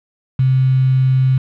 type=tone with quantisation; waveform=sine; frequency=130.81 Hz; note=C3; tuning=in tune; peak=-10 dBFS; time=0.39-1.38 s; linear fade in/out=5 ms; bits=5; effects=low-pass 2000 Hz 12 dB/octave